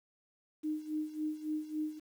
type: tone with tremolo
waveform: sine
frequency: 307.4 Hz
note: D#4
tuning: 21 cents flat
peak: -31 dBFS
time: 0.63-2 s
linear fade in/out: 20 ms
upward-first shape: sine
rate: 3.6 Hz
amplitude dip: 80%
effects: 10-bit